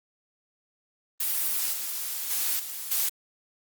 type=noise with level steps; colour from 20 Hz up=blue; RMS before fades=-27 / -32 / -27 / -36 / -26 dBFS; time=1.2-3.09 s; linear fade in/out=5 ms; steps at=1.72 / 2.3 / 2.59 / 2.91 s; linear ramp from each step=5 ms; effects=Opus 32 kbps